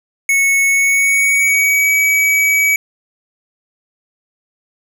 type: tone with pitch glide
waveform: square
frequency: 2205 to 2277 Hz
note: C#7 to C#7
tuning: -10 to +46 cents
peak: -11 dBFS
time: 0.29-2.76 s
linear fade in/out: 2 ms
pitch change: +56 cents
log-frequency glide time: 0.67-1.91 s
effects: none